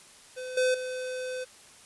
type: tone with level steps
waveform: square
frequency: 509 Hz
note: C5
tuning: 48 cents flat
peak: -36 / -23 / -33 dBFS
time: 0.36-1.45 s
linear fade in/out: 20 ms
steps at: 0.57 / 0.74 s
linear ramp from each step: 5 ms
effects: white hiss -53 dBFS RMS until 1.85 s + resampled to 24000 Hz